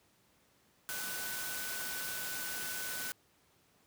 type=tone in noise; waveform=sine; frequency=1500 Hz; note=F#6; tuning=23 cents sharp; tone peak=-43 dBFS; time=0.89-3.12 s; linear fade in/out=0 ms; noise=white; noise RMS=-40 dBFS; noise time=0.89-3.12 s; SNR=-6 dB; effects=pink hiss -69 dBFS RMS until 3.86 s + high-pass 80 Hz 12 dB/octave